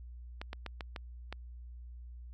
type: clicks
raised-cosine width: 0.3 ms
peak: -24 dBFS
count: 6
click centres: 0.415 / 0.531 / 0.663 / 0.808 / 0.962 / 1.326 s
effects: added 60 Hz sine -45 dBFS peak until 2.33 s